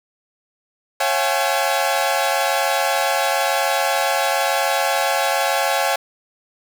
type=tone cluster; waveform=sawtooth; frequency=547 / 678 / 765 / 846 Hz; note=C#5 / E5 / G5 / G#5; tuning=-23 / +49 / -42 / +32 cents; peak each=-19 dBFS; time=1-5.96 s; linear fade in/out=5 ms; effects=none